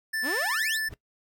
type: tone with vibrato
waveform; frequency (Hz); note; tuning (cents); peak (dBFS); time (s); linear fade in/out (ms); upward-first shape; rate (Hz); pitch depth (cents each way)
square; 1760; A6; 0; -28; 0.13-0.89; 10; triangle; 5.5; 9
type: exponential sweep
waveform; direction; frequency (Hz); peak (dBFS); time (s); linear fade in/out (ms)
sawtooth; up; 220 to 4744; -26; 0.22-0.8; 50
type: noise with exponential growth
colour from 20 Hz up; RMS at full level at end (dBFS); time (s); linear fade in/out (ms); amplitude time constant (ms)
brown; -32; 0.84-0.94; 0; 20
effects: noise-tail reverb RT60 0.1 s tail -18 dB re dry